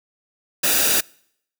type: noise with comb filter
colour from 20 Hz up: white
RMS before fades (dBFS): -18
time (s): 0.63-1.01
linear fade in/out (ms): 10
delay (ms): 0.94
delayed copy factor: -0.55
effects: noise-tail reverb RT60 0.7 s tail -26 dB re dry